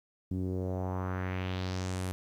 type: tone with low-pass filter sweep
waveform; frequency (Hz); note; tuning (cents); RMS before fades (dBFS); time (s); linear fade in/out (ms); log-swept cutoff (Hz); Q
sawtooth; 92.5; F#2; 0; -34; 0.31-2.12; 0; 250 to 12000; 2.3
effects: 11-bit